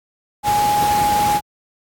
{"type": "tone in noise", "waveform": "sine", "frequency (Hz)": 830.6, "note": "G#5", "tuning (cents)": 0, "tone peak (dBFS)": -14, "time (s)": [0.43, 1.41], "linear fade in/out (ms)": 50, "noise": "pink", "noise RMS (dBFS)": -24, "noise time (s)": [0.43, 1.41], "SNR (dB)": 7, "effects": ["high-pass 80 Hz 12 dB/octave", "AAC 64 kbps"]}